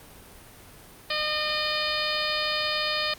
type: harmonic tone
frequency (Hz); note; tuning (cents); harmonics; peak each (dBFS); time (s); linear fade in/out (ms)
609; D#5; -37; 1 / 2 / 3 / 4 / 5 / 6 / 7 / 8; -33 / -33 / -33 / -33 / -33 / -33 / -33 / -33; 1.1-3.14; 5
effects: pink hiss -48 dBFS RMS until 3.18 s + Opus 32 kbps